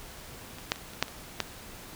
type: clicks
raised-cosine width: 0.2 ms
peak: -26 / -7 / -25 / -28 / -6 / -25 / -9 dBFS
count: 7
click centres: 0.585 / 0.719 / 0.759 / 0.935 / 1.026 / 1.082 / 1.403 s
effects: pink hiss -46 dBFS RMS until 1.95 s